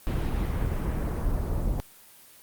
brown noise with low-pass filter sweep, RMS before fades -27 dBFS, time 0.07-1.8 s, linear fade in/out 0 ms, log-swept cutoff 4300 to 840 Hz, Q 0.84, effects white hiss -52 dBFS RMS until 2.42 s + Opus 24 kbps

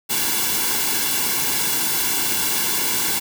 white noise with comb filter, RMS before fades -21 dBFS, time 0.09-3.2 s, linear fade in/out 20 ms, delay 1.6 ms, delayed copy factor -0.75, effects none

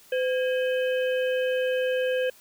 harmonic tone with a mistuned harmonic, 510 Hz, C5, 44 cents flat, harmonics 1 / 3 / 5 / 6, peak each -23 / -33 / -37 / -39 dBFS, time 0.12-2.3 s, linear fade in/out 5 ms, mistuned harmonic 3, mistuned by +110 cents, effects white hiss -54 dBFS RMS until 2.4 s

